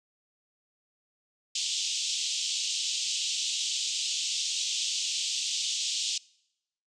pink band-pass noise, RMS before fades -31 dBFS, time 1.55-6.18 s, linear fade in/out 5 ms, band 2900 to 7700 Hz, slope 48 dB/octave, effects noise-tail reverb RT60 0.8 s tail -24 dB re dry + resampled to 22050 Hz

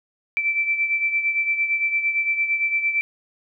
sine beating tone pair, 2330 / 2338.8 Hz, D7 / D7, -14 / -8 cents, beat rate 8.8 Hz, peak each -20 / -27 dBFS, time 0.37-3.01 s, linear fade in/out 0 ms, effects none

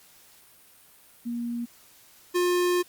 sine / square tone pair in turn, 236.9 / 355.8 Hz, A#3 / F4, +28 / +32 cents, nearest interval perfect fifth, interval 704 cents, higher second, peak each -28 / -22 dBFS, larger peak second, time 1.25-1.66 / 2.34-2.83 s, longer second, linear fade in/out 20 ms, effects white hiss -55 dBFS RMS until 2.88 s + Opus 48 kbps

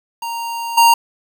square tone with level steps, 930 Hz, A#5, 4 cents flat, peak -23 / -8 dBFS, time 0.22-0.94 s, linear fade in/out 5 ms, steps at 0.77 s, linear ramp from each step 10 ms, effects 7-bit

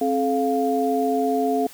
sine tone cluster, 265.9 / 430.4 / 701 Hz, C4 / A4 / F5, +28 / -38 / +6 cents, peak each -23 dBFS, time 0.01-1.67 s, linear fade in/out 5 ms, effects white hiss -45 dBFS RMS until 1.73 s

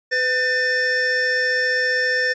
square tone pair together, 503 / 1792.5 Hz, B4 / A6, +32 / +32 cents, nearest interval octave + minor seventh, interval 2200 cents, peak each -25 / -19 dBFS, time 0.11-2.34 s, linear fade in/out 20 ms, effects resampled to 16000 Hz

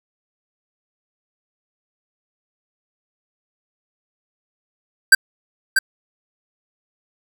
square tone with echo, 1568 Hz, G6, in tune, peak -5 dBFS, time 5.12-5.15 s, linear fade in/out 5 ms, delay 640 ms, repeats 1, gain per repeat -8 dB, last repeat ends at 5.79 s, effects none

